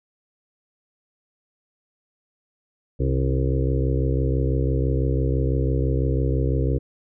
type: harmonic tone with a mistuned harmonic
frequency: 66 Hz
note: C2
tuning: 16 cents sharp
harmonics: 1 / 2 / 4 / 5 / 6 / 7 / 8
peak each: -22 / -23 / -30 / -31 / -31 / -30 / -35 dBFS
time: 2.99-6.79 s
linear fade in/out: 20 ms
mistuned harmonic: 4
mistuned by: +28 cents
effects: none